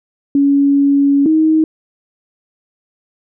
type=tone pair in turn; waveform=sine; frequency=280.8 / 315.2 Hz; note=C#4 / D#4; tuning=+22 / +23 cents; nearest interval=major second; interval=201 cents; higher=second; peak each=-8 dBFS; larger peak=neither; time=0.35-1.26 / 1.26-1.64 s; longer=first; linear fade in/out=2 ms; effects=none